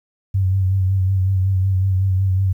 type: tone with vibrato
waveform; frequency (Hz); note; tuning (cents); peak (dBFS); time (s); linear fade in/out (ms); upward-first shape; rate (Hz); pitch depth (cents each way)
sine; 95; F#2; +46; -14; 0.34-2.53; 10; sine; 5.4; 40
effects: 9-bit